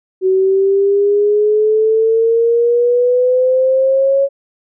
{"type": "exponential sweep", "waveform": "sine", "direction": "up", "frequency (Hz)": [373.8, 554.4], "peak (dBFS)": -9, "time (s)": [0.21, 4.29], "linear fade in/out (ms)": 50, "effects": []}